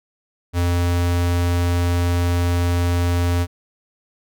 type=tone; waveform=square; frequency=87.31 Hz; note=F2; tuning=in tune; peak=-17 dBFS; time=0.53-3.47 s; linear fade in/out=50 ms; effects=none